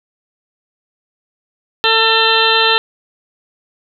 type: harmonic tone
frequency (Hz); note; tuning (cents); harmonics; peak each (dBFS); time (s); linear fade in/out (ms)
448.1; A4; +32; 1 / 2 / 3 / 4 / 6 / 7 / 8 / 9; -18 / -18 / -18 / -18 / -18 / -18 / -18 / -18; 1.84-2.78; 0
effects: none